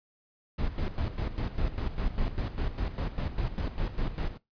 brown noise with tremolo, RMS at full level -29 dBFS, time 0.58-4.38 s, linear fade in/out 10 ms, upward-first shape square, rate 5 Hz, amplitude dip 70%, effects noise-tail reverb RT60 0.2 s tail -20 dB re dry + resampled to 11025 Hz

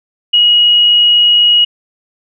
sine tone, 2898 Hz, F#7, 37 cents flat, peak -5 dBFS, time 0.33-1.65 s, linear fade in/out 10 ms, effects none

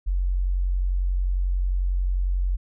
sine tone, 45.58 Hz, F#1, 25 cents flat, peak -20 dBFS, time 0.06-2.57 s, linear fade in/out 20 ms, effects none

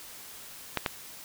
clicks, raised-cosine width 0.3 ms, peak -10 dBFS, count 2, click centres 0.773 / 0.862 s, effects white hiss -46 dBFS RMS until 1.24 s

